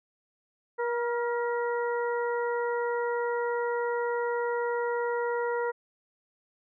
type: harmonic tone with a mistuned harmonic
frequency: 477.2 Hz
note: A#4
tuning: 41 cents sharp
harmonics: 1 / 2 / 3 / 4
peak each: -28 / -33 / -37 / -40 dBFS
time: 0.78-5.72 s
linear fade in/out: 20 ms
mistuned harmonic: 3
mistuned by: -38 cents
effects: none